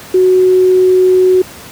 sine tone, 370 Hz, F#4, in tune, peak -5 dBFS, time 0.14-1.42 s, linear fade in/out 5 ms, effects pink hiss -32 dBFS RMS until 1.71 s + high-pass 80 Hz 12 dB/octave

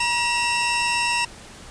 sawtooth tone pair together, 955.6 / 2696 Hz, A#5 / E7, +43 / +38 cents, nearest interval octave + tritone, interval 1795 cents, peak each -19 / -19 dBFS, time 0-1.25 s, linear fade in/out 5 ms, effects pink hiss -42 dBFS RMS until 1.7 s + resampled to 22050 Hz

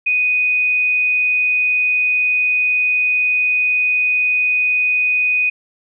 sine tone, 2489 Hz, D#7, in tune, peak -13 dBFS, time 0.06-5.5 s, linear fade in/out 10 ms, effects none

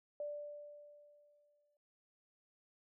sine tone with exponential decay, 587.3 Hz, D5, in tune, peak -38 dBFS, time 0.2-1.77 s, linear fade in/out 2 ms, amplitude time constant 340 ms, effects none

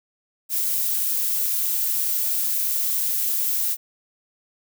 violet noise, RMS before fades -23 dBFS, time 0.49-3.77 s, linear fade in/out 50 ms, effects none

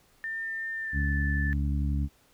sine tone with pitch glide, 1801 to 1752.8 Hz, A6 to A6, +40 to -7 cents, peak -31 dBFS, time 0.24-1.53 s, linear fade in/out 0 ms, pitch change -47 cents, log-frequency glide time 0.8-1.01 s
harmonic tone, 71.1 Hz, C#2, 45 cents sharp, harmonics 1 / 2 / 3 / 4, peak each -26 / -32 / -36 / -38 dBFS, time 0.92-2.09 s, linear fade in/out 50 ms
effects pink hiss -63 dBFS RMS until 2.33 s

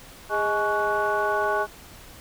sine tone cluster, 411.3 / 628 / 846 / 1116 / 1477 Hz, G#4 / D#5 / G#5 / C#6 / F#6, -17 / +16 / +32 / +11 / -3 cents, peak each -27 dBFS, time 0.29-1.67 s, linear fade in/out 50 ms, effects tanh soft clip ceiling -13 dBFS + pink hiss -46 dBFS RMS until 2.2 s

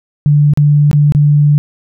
sine tone with dropouts, 146.83 Hz, D3, in tune, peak -5 dBFS, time 0.26-1.58 s, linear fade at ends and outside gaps 0 ms, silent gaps 0.536-0.574 / 0.913-0.93 / 1.122-1.149 s, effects none

